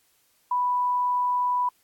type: tone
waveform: sine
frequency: 987.8 Hz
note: B5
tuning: in tune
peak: -21 dBFS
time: 0.51-1.69 s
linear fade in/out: 5 ms
effects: white hiss -65 dBFS RMS until 1.83 s + AAC 64 kbps